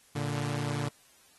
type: tone pair together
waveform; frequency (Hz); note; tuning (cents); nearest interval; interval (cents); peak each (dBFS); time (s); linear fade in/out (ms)
sawtooth; 115.2 / 145.6; A#2 / D3; -20 / -15; major third; 405; -30 / -28; 0.15-0.89; 10
effects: white hiss -61 dBFS RMS until 1.38 s + AAC 32 kbps